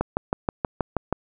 click train, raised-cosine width 1 ms, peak -8 dBFS, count 8, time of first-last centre 0.01-1.126 s, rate 6.27 Hz, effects none

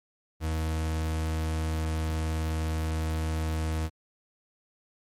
40% pulse tone, 79.4 Hz, D#2, 36 cents sharp, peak -26 dBFS, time 0.4-3.9 s, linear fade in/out 50 ms, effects MP3 64 kbps

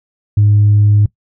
sine tone, 103.83 Hz, G#2, in tune, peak -5 dBFS, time 0.37-1.06 s, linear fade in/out 5 ms, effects noise-tail reverb RT60 0.1 s tail -20 dB re dry + tanh soft clip ceiling -3 dBFS

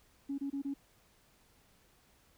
sine tone bursts, 278.2 Hz, C#4, 6 cents sharp, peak -33 dBFS, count 4, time 0.29-0.74 s, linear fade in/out 10 ms, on 93 ms, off 26 ms, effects tanh soft clip ceiling -29 dBFS + pink hiss -67 dBFS RMS until 2.37 s

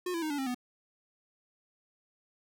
square tone with pitch steps, 360.9 / 334.8 / 310.6 / 288.1 / 267.3 / 247.9 Hz, F#4 / E4 / D#4 / D4 / C4 / B3, -43 / +27 / -3 / -33 / +37 / +7 cents, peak -32 dBFS, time 0.06-0.546 s, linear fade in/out 5 ms, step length 81 ms, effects none

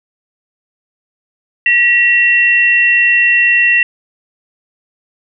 sine tone pair together, 1926 / 2724 Hz, B6 / F7, -44 / -44 cents, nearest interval tritone, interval 600 cents, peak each -10 dBFS, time 1.66-3.83 s, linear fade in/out 2 ms, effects none

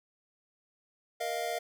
square chord, Bb suspended fourth, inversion none, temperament equal with one note detuned, 469.1 / 622.3 / 698.5 Hz, Bb4 / Eb5 / F5, +11 / 0 / 0 cents, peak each -39 / -38 / -35 dBFS, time 1.2-1.59 s, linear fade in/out 10 ms, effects none

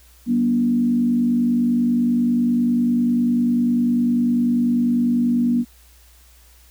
sine tone with frequency modulation, 240 Hz, B3, 49 cents flat, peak -15 dBFS, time 0.26-5.65 s, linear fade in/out 50 ms, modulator 50.1 Hz, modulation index 0.54, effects added 60 Hz sine -49 dBFS peak until 6.7 s + white hiss -53 dBFS RMS until 6.7 s

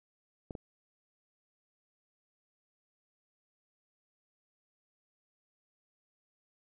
clicks, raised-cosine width 2 ms, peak -27 dBFS, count 2, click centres 0.508 / 0.552 s, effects none

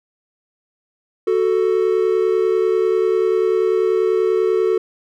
triangle tone pair together, 371.2 / 441.4 Hz, F#4 / A4, +6 / +5 cents, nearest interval minor third, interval 299 cents, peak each -15 dBFS, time 1.27-4.78 s, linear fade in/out 5 ms, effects none

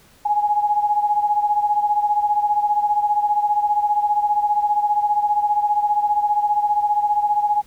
sine beating tone pair, 830 / 845 Hz, G#5 / G#5, -1 / +30 cents, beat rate 15 Hz, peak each -17 / -22 dBFS, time 0.25-7.62 s, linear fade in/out 10 ms, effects pink hiss -52 dBFS RMS until 7.66 s

